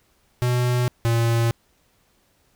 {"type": "tone pair in turn", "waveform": "square", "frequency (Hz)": [123.47, 116.02], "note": ["B2", "A#2"], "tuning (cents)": [0, -8], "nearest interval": "minor second", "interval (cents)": 108, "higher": "first", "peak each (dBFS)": [-19, -18], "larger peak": "second", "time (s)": [[0.42, 0.88], [1.05, 1.51]], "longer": "neither", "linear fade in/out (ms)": 0, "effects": ["pink hiss -63 dBFS RMS until 2.55 s"]}